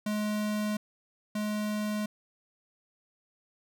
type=tone pair in turn; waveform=square; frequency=210.9 / 210.9 Hz; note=G#3 / G#3; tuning=+27 / +27 cents; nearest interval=unison; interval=0 cents; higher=neither; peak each=-29 / -30 dBFS; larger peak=first; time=0.06-0.77 / 1.35-2.06 s; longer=neither; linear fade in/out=5 ms; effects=none